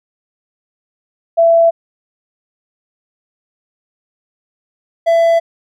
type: tone pair in turn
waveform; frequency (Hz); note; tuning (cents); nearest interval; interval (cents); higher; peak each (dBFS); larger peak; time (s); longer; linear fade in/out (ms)
sine / triangle; 668 / 668; E5 / E5; +23 / +23; unison; 0; neither; -6; neither; 1.37-1.71 / 5.06-5.4; neither; 20
effects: none